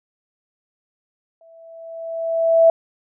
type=tone with exponential growth; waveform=sine; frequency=659.3 Hz; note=E5; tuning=in tune; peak=-7 dBFS; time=1.41-2.7 s; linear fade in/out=2 ms; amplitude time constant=280 ms; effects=none